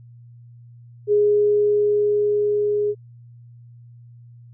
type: tone with level ramp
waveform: sine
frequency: 415.3 Hz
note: G#4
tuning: in tune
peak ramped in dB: -13 to -18 dBFS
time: 1.07-2.95 s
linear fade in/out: 50 ms
effects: added 119 Hz sine -42 dBFS peak until 4.53 s